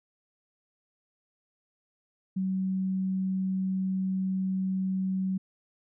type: tone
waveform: sine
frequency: 189 Hz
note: F#3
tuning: 37 cents sharp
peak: -26 dBFS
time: 2.36-5.38 s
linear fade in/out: 10 ms
effects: none